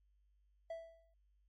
triangle tone with exponential decay, 659.3 Hz, E5, in tune, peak -38 dBFS, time 0.7-1.14 s, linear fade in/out 5 ms, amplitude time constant 95 ms, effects added 50 Hz sine -70 dBFS peak until 1.48 s + AAC 32 kbps

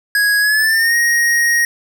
square tone with pitch glide, 1661.2 to 1875.4 Hz, G#6 to A#6, 0 to +10 cents, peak -12 dBFS, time 0.15-1.65 s, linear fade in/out 2 ms, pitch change +210 cents, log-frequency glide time 0.4-0.96 s, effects none

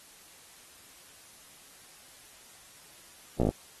slowing click train, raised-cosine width 2 ms, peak -12 dBFS, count 6, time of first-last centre 3.4-3.49 s, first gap 16 ms, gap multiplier 1.06, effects white hiss -54 dBFS RMS until 3.8 s + AAC 32 kbps

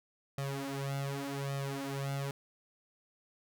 sawtooth tone with flanger, 138.59 Hz, C#3, in tune, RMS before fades -37 dBFS, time 0.38-2.31 s, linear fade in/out 2 ms, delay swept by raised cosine 1.6 to 5.8 ms, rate 0.86 Hz, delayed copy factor +0.95, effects none

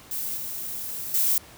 violet noise with level steps, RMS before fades -30 / -33 / -22 dBFS, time 0.11-1.38 s, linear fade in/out 2 ms, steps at 0.37 / 1.14 s, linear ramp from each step 2 ms, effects pink hiss -48 dBFS RMS until 1.57 s + high-pass 60 Hz 12 dB/octave

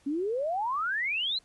sine exponential sweep, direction up, 269.1 to 4186 Hz, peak -27 dBFS, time 0.06-1.39 s, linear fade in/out 10 ms, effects pink hiss -63 dBFS RMS until 1.44 s + resampled to 24000 Hz

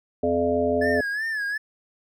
harmonic tone, 85.7 Hz, F2, 32 cents flat, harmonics 1 / 3 / 5 / 7 / 8, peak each -34 / -26 / -24 / -24 / -29 dBFS, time 0.23-1.01 s, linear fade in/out 5 ms
triangle tone with vibrato, 1717 Hz, A6, 43 cents flat, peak -23 dBFS, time 0.81-1.58 s, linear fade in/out 10 ms, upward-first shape sine, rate 2.7 Hz, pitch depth 96 cents each way
effects none

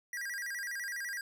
square tone with vibrato, 1767 Hz, A6, 7 cents sharp, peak -37 dBFS, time 0.13-1.21 s, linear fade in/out 2 ms, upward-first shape square, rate 12 Hz, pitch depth 160 cents each way, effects none

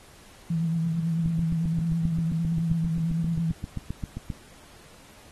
sine tone with vibrato, 164.81 Hz, E3, in tune, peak -23 dBFS, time 0.5-3.52 s, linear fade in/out 5 ms, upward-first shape triangle, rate 9 Hz, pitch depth 49 cents each way
click train, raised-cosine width 5 ms, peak -18 dBFS, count 24, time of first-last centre 1.26-4.302 s, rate 7.56 Hz
effects pink hiss -52 dBFS RMS until 5.31 s + AAC 32 kbps

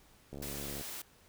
click train, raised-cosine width 2 ms, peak -31 dBFS, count 35, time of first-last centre 0.33-0.811 s, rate 70.7 Hz
white high-pass noise, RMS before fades -43 dBFS, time 0.42-1.02 s, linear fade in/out 5 ms, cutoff 170 Hz, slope 12 dB/octave
effects pink hiss -63 dBFS RMS until 1.28 s

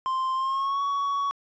triangle tone with pitch glide, 1046.5 to 1121.6 Hz, C6 to C#6, 0 to +20 cents, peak -22 dBFS, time 0.06-1.31 s, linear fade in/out 0 ms, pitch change +120 cents, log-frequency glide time 0.35-0.82 s, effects resampled to 16000 Hz + 10-bit

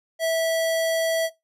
square tone, 654 Hz, E5, 14 cents flat, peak -21 dBFS, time 0.19-1.3 s, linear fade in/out 50 ms, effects noise-tail reverb RT60 0.2 s tail -20 dB re dry + resampled to 32000 Hz

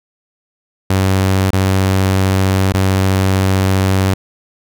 sawtooth tone with dropouts, 95.4 Hz, G2, 47 cents flat, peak -7 dBFS, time 0.9-4.14 s, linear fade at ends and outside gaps 5 ms, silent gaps 1.506-1.531 / 2.723-2.739 s, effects none

